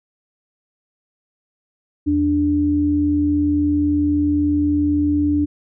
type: tone pair together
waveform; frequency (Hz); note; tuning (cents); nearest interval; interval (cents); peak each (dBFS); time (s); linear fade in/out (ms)
sine; 82.48 / 293.7; E2 / D4; +2 / 0; octave + minor seventh; 2198; -23 / -15; 2.06-5.46; 20
effects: none